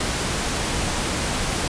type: noise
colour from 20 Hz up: pink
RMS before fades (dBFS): -24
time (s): 0-1.68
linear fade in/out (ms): 5
effects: resampled to 22050 Hz